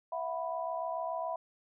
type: chord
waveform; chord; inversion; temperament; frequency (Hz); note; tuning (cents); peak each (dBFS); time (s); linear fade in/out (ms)
sine; E suspended second; none; equal with one note detuned; 659.3 / 726.4 / 987.8; E5 / F#5 / B5; 0 / -32 / 0; -36 / -39 / -38; 0.12-1.36; 5
effects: none